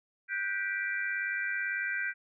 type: chord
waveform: sine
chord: G major seventh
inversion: third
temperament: just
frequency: 1470 / 1568 / 1960 / 2352 Hz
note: F#6 / G6 / B6 / D7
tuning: -12 / 0 / -14 / +2 cents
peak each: -39 / -33 / -36 / -38 dBFS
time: 0.28-2.14 s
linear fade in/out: 50 ms
effects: none